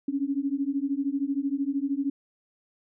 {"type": "beating tone pair", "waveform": "sine", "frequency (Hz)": [271.7, 284.7], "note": ["C#4", "C#4"], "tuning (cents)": [-35, 46], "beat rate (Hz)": 13, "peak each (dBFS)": -28, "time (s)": [0.08, 2.1], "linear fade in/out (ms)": 5, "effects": []}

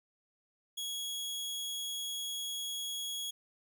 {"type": "tone", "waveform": "sawtooth", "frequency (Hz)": 3330, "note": "G#7", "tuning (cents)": 4, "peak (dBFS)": -33, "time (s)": [0.77, 3.31], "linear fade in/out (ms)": 10, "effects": []}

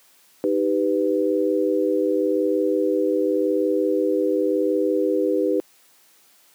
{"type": "chord", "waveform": "sine", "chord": "Eb augmented", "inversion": "none", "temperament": "equal with one note detuned", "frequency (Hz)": [311.1, 392, 497.6], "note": ["Eb4", "G4", "B4"], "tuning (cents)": [0, 0, 13], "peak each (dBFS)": -22, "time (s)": [0.44, 5.6], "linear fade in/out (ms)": 0, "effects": ["white hiss -56 dBFS RMS until 6.54 s", "high-pass 200 Hz 12 dB/octave"]}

